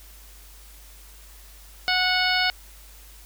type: harmonic tone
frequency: 735 Hz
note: F#5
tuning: 12 cents flat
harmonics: 1 / 2 / 3 / 4 / 5 / 6 / 7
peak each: -27 / -25 / -26 / -28 / -31 / -27 / -31 dBFS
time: 1.88-2.5 s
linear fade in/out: 0 ms
effects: added 50 Hz sine -46 dBFS peak until 3.25 s + white hiss -50 dBFS RMS until 3.25 s